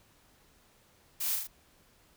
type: noise with echo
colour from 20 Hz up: blue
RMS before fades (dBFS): -33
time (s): 1.2-1.36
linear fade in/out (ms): 10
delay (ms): 38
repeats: 3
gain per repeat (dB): -3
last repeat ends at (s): 1.474
effects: pink hiss -64 dBFS RMS until 2.16 s